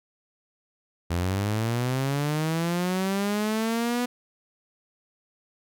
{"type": "linear sweep", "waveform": "sawtooth", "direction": "up", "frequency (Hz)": [83.2, 246.9], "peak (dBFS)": -20, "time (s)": [1.1, 4.06], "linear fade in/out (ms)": 10, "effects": []}